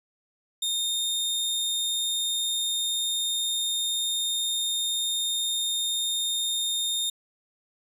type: tone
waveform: sawtooth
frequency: 3661 Hz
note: A#7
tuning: 32 cents flat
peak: -22 dBFS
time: 0.62-7.1 s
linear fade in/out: 5 ms
effects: resampled to 32000 Hz